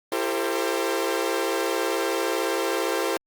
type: tone cluster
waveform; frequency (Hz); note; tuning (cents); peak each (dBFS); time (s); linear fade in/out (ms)
sawtooth; 337.1 / 394.9 / 454.5 / 528; E4 / G4 / A#4 / C5; +39 / +13 / -44 / +16; -25; 0.12-3.17; 2
effects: Opus 32 kbps